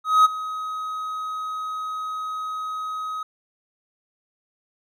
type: tone with ADSR envelope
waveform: triangle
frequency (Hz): 1265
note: D#6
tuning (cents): +28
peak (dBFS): -8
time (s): 0.04-3.23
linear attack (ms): 210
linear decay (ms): 19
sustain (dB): -17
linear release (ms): 4
effects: none